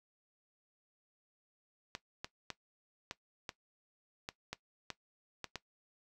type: clicks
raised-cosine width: 0.2 ms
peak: -22 dBFS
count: 10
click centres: 1.951 / 2.245 / 2.503 / 3.111 / 3.492 / 4.289 / 4.53 / 4.903 / 5.443 / 5.557 s
effects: noise-tail reverb RT60 0.1 s tail -17 dB re dry